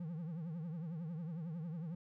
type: tone with vibrato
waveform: triangle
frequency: 164.81 Hz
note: E3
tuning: in tune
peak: -38 dBFS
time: 0-1.95 s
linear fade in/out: 5 ms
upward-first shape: triangle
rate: 11 Hz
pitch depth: 170 cents each way
effects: none